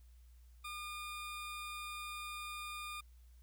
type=tone; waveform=20% pulse; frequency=1212 Hz; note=D#6; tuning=46 cents flat; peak=-38 dBFS; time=0.64-3.01 s; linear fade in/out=10 ms; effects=added 60 Hz sine -57 dBFS peak until 3.42 s + white hiss -75 dBFS RMS until 3.42 s